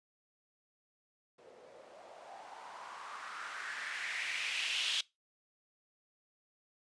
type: noise with low-pass filter sweep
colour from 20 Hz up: violet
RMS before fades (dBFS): -41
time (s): 1.38-5.01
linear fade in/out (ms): 5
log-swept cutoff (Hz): 440 to 3300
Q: 3.6
effects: noise-tail reverb RT60 0.2 s tail -21 dB re dry + resampled to 22050 Hz